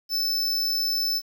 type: tone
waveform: square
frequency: 5274 Hz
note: E8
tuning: in tune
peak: -23 dBFS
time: 0.09-1.22 s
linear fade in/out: 50 ms
effects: 9-bit